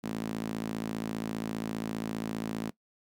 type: tone with high-pass filter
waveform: sawtooth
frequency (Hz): 55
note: A1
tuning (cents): 0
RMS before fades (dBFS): -35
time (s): 0.03-2.71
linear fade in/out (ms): 20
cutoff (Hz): 220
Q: 2.8
effects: noise-tail reverb RT60 0.1 s tail -20 dB re dry